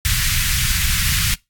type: band-stop noise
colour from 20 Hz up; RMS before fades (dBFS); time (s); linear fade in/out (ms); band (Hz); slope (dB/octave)
pink; -18; 0.05-1.34; 0; 140 to 1600; 24
effects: noise-tail reverb RT60 0.2 s tail -22 dB re dry + AAC 64 kbps